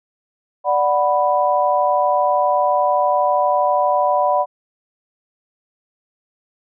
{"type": "chord", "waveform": "sine", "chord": "B minor", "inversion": "first", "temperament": "equal", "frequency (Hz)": [587.3, 740, 987.8], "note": ["D5", "F#5", "B5"], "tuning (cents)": [0, 0, 0], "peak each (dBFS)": -18, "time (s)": [0.64, 4.46], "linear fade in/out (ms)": 50, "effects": []}